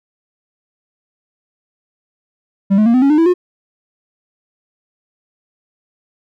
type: tone with pitch steps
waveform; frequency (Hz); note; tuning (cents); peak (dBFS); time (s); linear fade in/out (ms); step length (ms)
triangle; 196 / 213.7 / 233.1 / 254.2 / 277.2 / 302.3 / 329.6 / 359.5; G3 / G#3 / A#3 / C4 / C#4 / D#4 / E4 / F#4; 0 / +50 / 0 / -50 / 0 / -50 / 0 / -50; -6; 2.7-3.34; 20; 80
effects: none